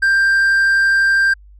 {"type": "tone", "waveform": "triangle", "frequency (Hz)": 1583, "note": "G6", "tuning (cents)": 17, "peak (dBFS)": -9, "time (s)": [0.02, 1.34], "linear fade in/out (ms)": 10, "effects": ["added 50 Hz sine -40 dBFS peak until 1.59 s", "resampled to 24000 Hz"]}